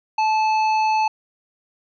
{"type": "tone with hard clipping", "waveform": "triangle", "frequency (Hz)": 870, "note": "A5", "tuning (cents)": -20, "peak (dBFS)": -18, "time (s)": [0.18, 1.08], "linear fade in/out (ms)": 5, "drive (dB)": 13, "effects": ["resampled to 16000 Hz"]}